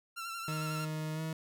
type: tone with vibrato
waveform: sawtooth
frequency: 1356 Hz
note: E6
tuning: 49 cents sharp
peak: -35 dBFS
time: 0.16-0.86 s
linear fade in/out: 20 ms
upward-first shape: sine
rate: 11 Hz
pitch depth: 38 cents each way
type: tone with pitch glide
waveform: 40% pulse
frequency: 155.56 to 159.38 Hz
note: D#3 to D#3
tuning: 0 to +42 cents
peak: -34 dBFS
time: 0.48-1.33 s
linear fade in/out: 2 ms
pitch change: +42 cents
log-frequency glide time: 1.14-1.21 s
effects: none